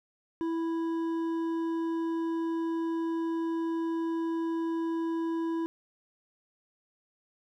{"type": "tone with hard clipping", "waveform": "sine", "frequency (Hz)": 329.6, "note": "E4", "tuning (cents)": 0, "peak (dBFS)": -30, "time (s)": [0.41, 5.66], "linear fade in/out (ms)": 0, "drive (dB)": 7, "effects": []}